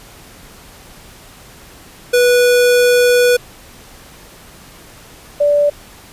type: tone pair in turn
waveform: square / sine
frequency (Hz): 489.9 / 582.6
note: B4 / D5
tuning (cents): -14 / -14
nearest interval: minor third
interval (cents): 300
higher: second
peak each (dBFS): -9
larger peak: neither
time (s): 2.13-3.37 / 5.4-5.7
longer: first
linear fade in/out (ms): 10
effects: pink hiss -40 dBFS RMS until 6.12 s + resampled to 32000 Hz